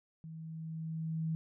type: tone with level ramp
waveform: sine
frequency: 160.8 Hz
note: E3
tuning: 43 cents flat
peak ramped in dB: -44 to -31 dBFS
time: 0.24-1.35 s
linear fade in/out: 0 ms
effects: none